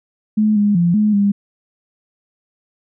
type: tone with pitch steps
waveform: sine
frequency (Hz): 213.9 / 205.9 / 172.5 / 211.6 / 201.6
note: A3 / G#3 / F3 / G#3 / G3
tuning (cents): -49 / -15 / -21 / +33 / +49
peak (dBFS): -11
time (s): 0.37-1.32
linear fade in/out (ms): 10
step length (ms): 190
effects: none